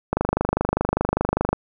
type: click train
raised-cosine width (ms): 1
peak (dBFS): -5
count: 36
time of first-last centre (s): 0.13-1.53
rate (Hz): 25
effects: none